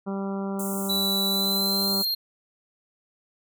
harmonic tone, 196 Hz, G3, in tune, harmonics 1 / 2 / 3 / 4 / 5 / 6 / 7, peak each -28 / -34 / -38 / -40 / -42 / -44 / -45 dBFS, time 0.06-2.03 s, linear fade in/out 20 ms
pink high-pass noise, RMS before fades -35 dBFS, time 0.59-2.05 s, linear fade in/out 5 ms, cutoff 7100 Hz, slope 48 dB/octave
square tone with pitch glide, 3951 to 4210 Hz, B7 to C8, 0 to +10 cents, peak -24 dBFS, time 0.89-2.15 s, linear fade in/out 10 ms, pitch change +110 cents, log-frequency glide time 1.29-1.99 s
effects none

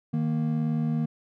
triangle tone pair together, 155.56 / 233.6 Hz, D#3 / A#3, 0 / +4 cents, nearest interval perfect fifth, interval 704 cents, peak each -24 / -25 dBFS, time 0.13-1.06 s, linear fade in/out 10 ms, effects none

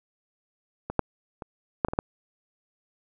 clicks, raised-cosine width 1 ms, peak -17 / -6 / -22 / -7 / -16 / -16 / -7 dBFS, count 7, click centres 0.9 / 0.993 / 1.422 / 1.848 / 1.885 / 1.935 / 1.989 s, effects none

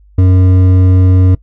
sine tone with hard clipping, 92.5 Hz, F#2, in tune, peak -6 dBFS, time 0.18-1.35 s, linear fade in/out 5 ms, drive 9 dB, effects noise-tail reverb RT60 0.1 s tail -21 dB re dry + added 50 Hz sine -40 dBFS peak until 1.42 s

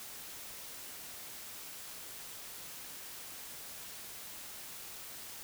silence, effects white hiss -47 dBFS RMS until 5.43 s

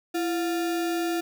sine tone with sample-and-hold, 336.3 Hz, E4, 35 cents sharp, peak -24 dBFS, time 0.14-1.21 s, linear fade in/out 10 ms, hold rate 1050 Hz, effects none

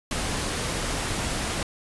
pink noise, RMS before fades -28 dBFS, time 0.11-1.63 s, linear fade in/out 2 ms, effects resampled to 24000 Hz

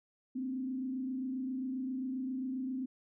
sine tone with frequency modulation, 259.5 Hz, C4, 14 cents flat, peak -34 dBFS, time 0.35-2.86 s, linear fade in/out 10 ms, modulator 27.5 Hz, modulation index 0.53, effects none

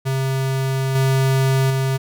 square tone with level steps, 133.5 Hz, C3, 35 cents sharp, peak -19 / -15 / -18 dBFS, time 0.05-1.98 s, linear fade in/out 20 ms, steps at 0.95 / 1.7 s, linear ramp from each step 5 ms, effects none

